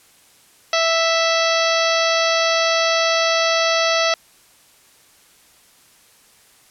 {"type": "harmonic tone with a mistuned harmonic", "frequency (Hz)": 659, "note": "E5", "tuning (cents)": -1, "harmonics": [1, 2, 3, 4, 5, 6, 7, 8, 9], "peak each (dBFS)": [-19, -22, -24, -25, -26, -27, -27, -28, -29], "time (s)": [0.73, 4.14], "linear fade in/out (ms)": 2, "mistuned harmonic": 7, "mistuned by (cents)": -34, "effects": ["white hiss -52 dBFS RMS until 6.7 s", "low-pass 12000 Hz 12 dB/octave"]}